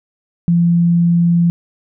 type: tone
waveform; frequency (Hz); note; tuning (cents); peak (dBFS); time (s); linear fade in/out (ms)
sine; 171.2; F3; -34; -9; 0.48-1.5; 0
effects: none